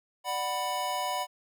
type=chord; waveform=square; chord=B minor; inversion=first; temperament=just; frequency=592.7 / 740.8 / 987.8 Hz; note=D5 / F#5 / B5; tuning=+16 / +2 / 0 cents; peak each=-38 / -34 / -33 dBFS; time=0.24-1.27 s; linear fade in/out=50 ms; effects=none